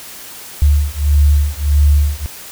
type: beating tone pair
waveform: sine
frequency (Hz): 72 / 73.6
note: D2 / D2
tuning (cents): -34 / +4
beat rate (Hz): 1.6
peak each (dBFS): -12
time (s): 0.62-2.26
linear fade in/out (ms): 0
effects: white hiss -33 dBFS RMS until 2.51 s